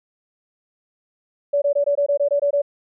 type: tone bursts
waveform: sine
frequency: 572 Hz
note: D5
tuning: 46 cents flat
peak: -15 dBFS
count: 10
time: 1.53-2.619 s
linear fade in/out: 10 ms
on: 90 ms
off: 21 ms
effects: none